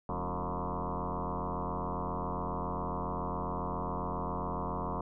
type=tone with frequency modulation; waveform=sine; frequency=455 Hz; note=A#4; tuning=42 cents flat; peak=-32 dBFS; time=0.09-5.01 s; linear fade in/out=2 ms; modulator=87.3 Hz; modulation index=7.7; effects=none